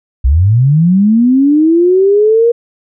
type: linear sweep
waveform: sine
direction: up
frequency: 58.27 to 476.5 Hz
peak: -5 dBFS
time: 0.24-2.52 s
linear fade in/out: 10 ms
effects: none